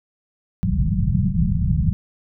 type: low-pass noise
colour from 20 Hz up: white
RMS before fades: -19 dBFS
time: 0.63-1.93 s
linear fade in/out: 0 ms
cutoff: 200 Hz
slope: 96 dB/octave
effects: none